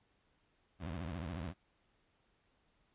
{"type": "tone with vibrato", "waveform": "20% pulse", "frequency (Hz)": 84.1, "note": "E2", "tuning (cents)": 35, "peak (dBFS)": -35, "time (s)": [0.79, 1.54], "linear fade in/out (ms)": 50, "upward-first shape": "triangle", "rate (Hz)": 14, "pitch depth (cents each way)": 280, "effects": ["pink hiss -75 dBFS RMS until 2.94 s", "resampled to 8000 Hz"]}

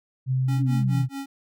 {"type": "tone with pitch glide", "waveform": "sine", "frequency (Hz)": [130, 128.51], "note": ["C3", "C3"], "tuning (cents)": [-11, -31], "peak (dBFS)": -20, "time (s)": [0.26, 1.09], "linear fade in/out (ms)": 50, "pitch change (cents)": -20, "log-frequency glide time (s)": [0.87, 0.96]}
{"type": "tone with tremolo", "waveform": "square", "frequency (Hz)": 275, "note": "C#4", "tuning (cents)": -14, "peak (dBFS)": -30, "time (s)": [0.48, 1.26], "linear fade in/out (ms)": 5, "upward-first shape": "sine", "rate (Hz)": 4.6, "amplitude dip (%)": 100}
{"type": "exponential sweep", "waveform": "sine", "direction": "down", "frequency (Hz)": [300.2, 146.6], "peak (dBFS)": -26, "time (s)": [0.57, 1.06], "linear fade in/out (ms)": 50}
{"effects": []}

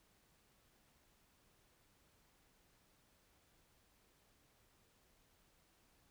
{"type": "silence", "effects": ["pink hiss -73 dBFS RMS until 6.1 s"]}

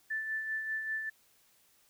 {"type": "tone with tremolo", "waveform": "sine", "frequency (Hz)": 1760, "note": "A6", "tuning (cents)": 0, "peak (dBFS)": -31, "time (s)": [0.1, 1.1], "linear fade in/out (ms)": 10, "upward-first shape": "sine", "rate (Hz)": 5.1, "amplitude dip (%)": 45, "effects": ["white hiss -67 dBFS RMS until 1.89 s"]}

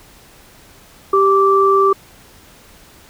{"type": "tone pair together", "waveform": "sine", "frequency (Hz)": [391.9, 1168], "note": ["G4", "D6"], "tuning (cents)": [0, -10], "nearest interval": "octave + perfect fifth", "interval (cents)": 1890, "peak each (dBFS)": -12, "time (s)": [1.13, 1.93], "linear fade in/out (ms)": 5, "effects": ["pink hiss -45 dBFS RMS until 3.09 s"]}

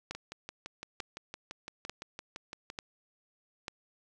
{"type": "two click trains", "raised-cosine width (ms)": 0.2, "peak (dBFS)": [-20, -24], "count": [5, 16], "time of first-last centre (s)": [[0.11, 3.681], [0.15, 2.701]], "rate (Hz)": [1.12, 5.88], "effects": []}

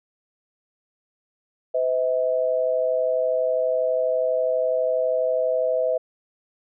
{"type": "tone pair together", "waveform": "sine", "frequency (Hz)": [508.8, 641], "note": ["C5", "E5"], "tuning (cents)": [-48, -49], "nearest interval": "major third", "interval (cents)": 399, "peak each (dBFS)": -22, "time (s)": [1.74, 5.98], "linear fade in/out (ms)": 10, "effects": []}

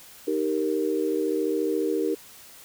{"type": "chord", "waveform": "sine", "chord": "Eb major", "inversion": "none", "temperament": "equal", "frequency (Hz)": [311.1, 392, 466.2], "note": ["Eb4", "G4", "Bb4"], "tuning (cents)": [0, 0, 0], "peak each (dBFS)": -27, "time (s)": [0.27, 2.15], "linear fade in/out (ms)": 10, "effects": ["white hiss -48 dBFS RMS until 2.64 s"]}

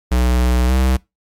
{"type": "tone with pitch glide", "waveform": "square", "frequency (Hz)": [61.74, 64.4], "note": ["B1", "C2"], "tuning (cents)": [0, -27], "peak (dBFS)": -13, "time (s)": [0.11, 0.97], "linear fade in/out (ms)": 10, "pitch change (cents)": 73, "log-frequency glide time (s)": [0.66, 0.73], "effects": ["noise-tail reverb RT60 0.2 s tail -22 dB re dry", "MP3 96 kbps"]}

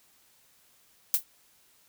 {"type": "noise with exponential decay", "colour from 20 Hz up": "violet", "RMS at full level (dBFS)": -18, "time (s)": [1.14, 1.24], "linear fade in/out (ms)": 1, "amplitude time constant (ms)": 20, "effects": ["white hiss -63 dBFS RMS until 1.88 s"]}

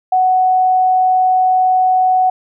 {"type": "tone", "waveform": "sine", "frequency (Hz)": 743, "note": "F#5", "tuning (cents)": 7, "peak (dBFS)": -9, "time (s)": [0.12, 2.3], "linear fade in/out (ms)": 5, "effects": []}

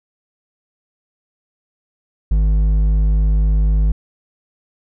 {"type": "tone with hard clipping", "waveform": "sine", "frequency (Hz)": 51.91, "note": "G#1", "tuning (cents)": 0, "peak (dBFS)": -13, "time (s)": [2.31, 3.92], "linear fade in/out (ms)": 5, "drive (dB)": 6, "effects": []}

